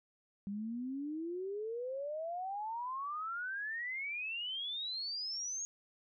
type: exponential sweep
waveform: sine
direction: up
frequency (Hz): 196 to 6645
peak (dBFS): -37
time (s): 0.47-5.65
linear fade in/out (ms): 0
effects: none